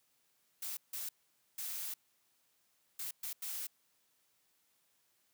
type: noise bursts at uneven times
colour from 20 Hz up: blue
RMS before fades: -41 dBFS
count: 6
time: 0.62-0.77 / 0.93-1.09 / 1.58-1.94 / 2.99-3.11 / 3.23-3.33 / 3.42-3.67 s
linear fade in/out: 5 ms
effects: white hiss -75 dBFS RMS until 5.33 s + high-pass 80 Hz 12 dB/octave